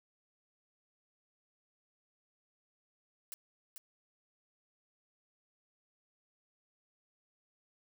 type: noise with echo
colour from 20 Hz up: blue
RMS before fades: -44 dBFS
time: 3.32-3.34 s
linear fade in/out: 0 ms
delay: 440 ms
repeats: 1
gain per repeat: -4 dB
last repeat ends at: 3.78 s
effects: none